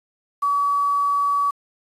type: tone with quantisation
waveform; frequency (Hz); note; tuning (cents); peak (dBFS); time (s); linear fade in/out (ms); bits
sine; 1139; C#6; +47; -17; 0.42-1.51; 10; 7
effects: resampled to 32000 Hz